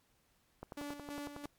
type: click train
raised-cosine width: 1 ms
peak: -30 dBFS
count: 10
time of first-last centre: 0.63-1.456 s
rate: 10.9 Hz
type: tone with tremolo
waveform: sawtooth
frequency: 289 Hz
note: D4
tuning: 28 cents flat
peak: -37 dBFS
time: 0.77-1.46 s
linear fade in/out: 5 ms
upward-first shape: square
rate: 3 Hz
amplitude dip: 55%
effects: pink hiss -73 dBFS RMS until 1.58 s + MP3 96 kbps